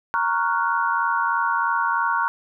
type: chord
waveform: sine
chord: Gb major seventh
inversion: first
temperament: equal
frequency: 932.3 / 1108.7 / 1396.9 / 1480 Hz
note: Bb5 / Db6 / F6 / Gb6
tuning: 0 / 0 / 0 / 0 cents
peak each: -23 / -24 / -26 / -26 dBFS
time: 0.14-2.28 s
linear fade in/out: 0 ms
effects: none